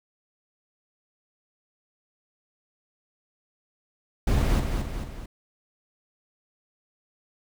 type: noise with echo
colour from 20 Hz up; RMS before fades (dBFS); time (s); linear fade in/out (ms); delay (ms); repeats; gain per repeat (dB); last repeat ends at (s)
brown; -22; 4.27-4.6; 5; 220; 3; -5; 5.26
effects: none